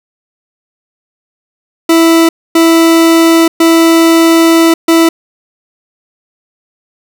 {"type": "tone bursts at uneven times", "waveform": "40% pulse", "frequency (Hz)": 329.6, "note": "E4", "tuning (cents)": 0, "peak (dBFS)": -3, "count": 4, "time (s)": [[1.89, 2.29], [2.55, 3.48], [3.6, 4.74], [4.88, 5.09]], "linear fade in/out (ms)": 5, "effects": []}